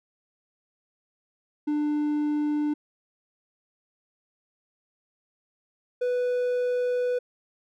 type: tone pair in turn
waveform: triangle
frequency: 297.5 / 494.4 Hz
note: D4 / B4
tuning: +22 / +2 cents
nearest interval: major sixth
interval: 880 cents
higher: second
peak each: -21 dBFS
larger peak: neither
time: 1.67-2.74 / 6.01-7.19 s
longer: second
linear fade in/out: 10 ms
effects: none